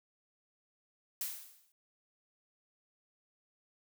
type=noise with exponential decay; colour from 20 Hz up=blue; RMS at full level=-35 dBFS; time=1.21-1.72 s; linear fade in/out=2 ms; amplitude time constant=110 ms; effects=none